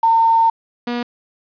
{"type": "tone pair in turn", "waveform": ["sine", "sawtooth"], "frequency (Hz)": [909, 240.8], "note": ["A#5", "B3"], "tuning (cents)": [-44, -44], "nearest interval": "octave + major seventh", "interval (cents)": 2300, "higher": "first", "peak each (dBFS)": [-10, -16], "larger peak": "first", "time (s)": [[0.03, 0.5], [0.87, 1.03]], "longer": "first", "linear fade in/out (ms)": 5, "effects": ["resampled to 11025 Hz", "7-bit"]}